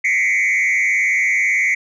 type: tone with frequency modulation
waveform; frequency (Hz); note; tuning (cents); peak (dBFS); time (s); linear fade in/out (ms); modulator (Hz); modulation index
sine; 2141; C7; +39; -11; 0.04-1.75; 10; 98.1; 1.7
effects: tanh soft clip ceiling -13 dBFS